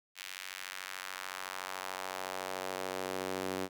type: tone with high-pass filter sweep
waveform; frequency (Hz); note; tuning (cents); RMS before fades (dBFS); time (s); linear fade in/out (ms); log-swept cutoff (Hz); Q
sawtooth; 93.7; F#2; +22; -40; 0.15-3.69; 50; 2400 to 310; 1.2
effects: none

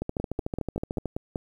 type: two click trains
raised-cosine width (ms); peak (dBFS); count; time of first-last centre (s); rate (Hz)
2; -16 / -16; 7 / 15; 0.2-1.358 / 0.02-1.057; 5.18 / 13.5
effects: 9-bit

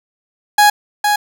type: tone with echo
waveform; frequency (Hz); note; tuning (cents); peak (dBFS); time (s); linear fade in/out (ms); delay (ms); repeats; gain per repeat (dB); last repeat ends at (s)
30% pulse; 830.6; G#5; 0; -4; 0.58-0.7; 5; 460; 1; -5; 1.16
effects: none

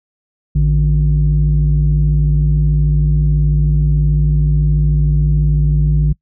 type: tone pair together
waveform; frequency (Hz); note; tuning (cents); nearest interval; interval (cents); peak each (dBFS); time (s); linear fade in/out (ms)
sine; 56.07 / 149.7; A1 / D3; +33 / +33; octave + perfect fourth; 1700; -11; 0.55-6.13; 10
effects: noise-tail reverb RT60 0.1 s tail -25 dB re dry + tanh soft clip ceiling -5 dBFS

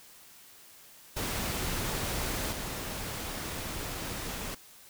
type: noise with level steps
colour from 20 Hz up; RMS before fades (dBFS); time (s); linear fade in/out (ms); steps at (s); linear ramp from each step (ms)
pink; -33 / -37; 1.16-4.55; 10; 2.52; 5
effects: white hiss -54 dBFS RMS until 4.89 s

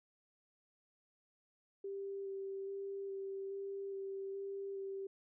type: tone with vibrato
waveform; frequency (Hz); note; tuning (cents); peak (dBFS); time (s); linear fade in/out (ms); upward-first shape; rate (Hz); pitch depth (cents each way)
sine; 392; G4; 0; -40; 1.84-5.07; 5; square; 1.2; 10
effects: none

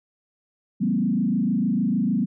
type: tone with frequency modulation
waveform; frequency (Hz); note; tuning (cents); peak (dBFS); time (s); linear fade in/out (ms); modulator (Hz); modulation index
sine; 217.3; A3; -21; -19; 0.8-2.26; 20; 26.6; 1.7
effects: none

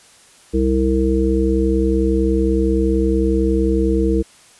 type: harmonic tone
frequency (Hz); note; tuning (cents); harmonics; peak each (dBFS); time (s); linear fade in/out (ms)
65.41; C2; 0; 1 / 3 / 5 / 7; -18 / -21 / -18 / -20; 0.53-4.23; 20
effects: white hiss -48 dBFS RMS until 4.59 s + resampled to 24000 Hz

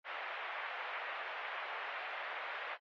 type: band-pass noise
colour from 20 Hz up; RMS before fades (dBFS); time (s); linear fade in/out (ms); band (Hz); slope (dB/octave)
white; -43; 0.04-2.78; 50; 610 to 2400; 24
effects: low-pass 4000 Hz 12 dB/octave + AAC 32 kbps

